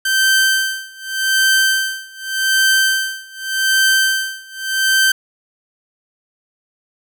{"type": "tone with tremolo", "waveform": "sawtooth", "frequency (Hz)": 1554, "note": "G6", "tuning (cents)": -16, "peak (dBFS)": -7, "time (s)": [0.05, 5.12], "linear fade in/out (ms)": 5, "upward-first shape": "sine", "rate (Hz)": 0.85, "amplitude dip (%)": 95, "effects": []}